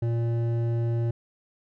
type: tone with hard clipping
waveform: sine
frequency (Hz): 116.7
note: A#2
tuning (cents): +2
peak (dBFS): -25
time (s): 0.02-1.11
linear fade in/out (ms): 5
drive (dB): 10
effects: none